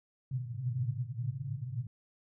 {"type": "band-pass noise", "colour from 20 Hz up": "pink", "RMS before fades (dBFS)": -36, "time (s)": [0.31, 1.87], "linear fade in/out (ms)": 5, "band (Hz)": [110, 140], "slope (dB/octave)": 96, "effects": []}